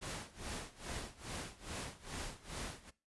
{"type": "noise with tremolo", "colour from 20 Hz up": "pink", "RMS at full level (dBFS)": -42, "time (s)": [0.01, 2.91], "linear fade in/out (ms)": 20, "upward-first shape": "sine", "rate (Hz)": 2.4, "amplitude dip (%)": 90, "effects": ["noise-tail reverb RT60 0.3 s tail -19 dB re dry", "resampled to 24000 Hz"]}